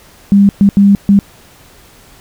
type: tone bursts at uneven times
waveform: sine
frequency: 200 Hz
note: G3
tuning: 35 cents sharp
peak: -3 dBFS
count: 4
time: 0.32-0.49 / 0.61-0.69 / 0.77-0.95 / 1.09-1.19 s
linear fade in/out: 0 ms
effects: pink hiss -42 dBFS RMS until 2.2 s